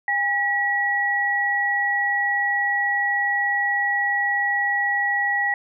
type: tone pair together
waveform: sine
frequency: 810 / 1926.5 Hz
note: G#5 / B6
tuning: -43 / -44 cents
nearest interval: octave + minor third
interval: 1499 cents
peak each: -25 / -20 dBFS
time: 0.08-5.54 s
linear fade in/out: 2 ms
effects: none